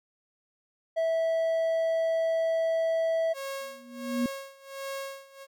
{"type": "tone", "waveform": "triangle", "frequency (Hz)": 654, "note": "E5", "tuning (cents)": -14, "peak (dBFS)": -22, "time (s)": [0.96, 3.34], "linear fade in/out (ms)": 20}
{"type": "tone with tremolo", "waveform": "sawtooth", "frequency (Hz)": 546, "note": "C#5", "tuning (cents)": -26, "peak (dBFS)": -29, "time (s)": [3.33, 5.47], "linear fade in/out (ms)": 50, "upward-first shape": "sine", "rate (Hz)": 1.4, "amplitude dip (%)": 90}
{"type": "tone with exponential growth", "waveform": "sine", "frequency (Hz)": 242, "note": "B3", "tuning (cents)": -35, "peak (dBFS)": -22, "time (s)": [3.61, 4.26], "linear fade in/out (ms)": 2, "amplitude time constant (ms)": 140}
{"effects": []}